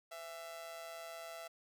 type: tone with amplitude modulation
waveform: sawtooth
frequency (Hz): 667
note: E5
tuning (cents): +20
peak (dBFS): -39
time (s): 0.11-1.48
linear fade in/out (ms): 10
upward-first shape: sine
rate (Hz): 156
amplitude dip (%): 65
effects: none